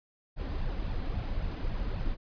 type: noise with flanger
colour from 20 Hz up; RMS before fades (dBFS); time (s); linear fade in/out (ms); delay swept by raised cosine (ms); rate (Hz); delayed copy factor
brown; -32; 0.36-2.17; 50; 1.1 to 4; 3.7; +0.5
effects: resampled to 11025 Hz